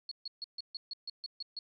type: tone bursts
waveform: sine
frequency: 4340 Hz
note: C#8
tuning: 37 cents flat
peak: -37 dBFS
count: 10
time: 0.09-1.59 s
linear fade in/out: 2 ms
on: 24 ms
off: 140 ms
effects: none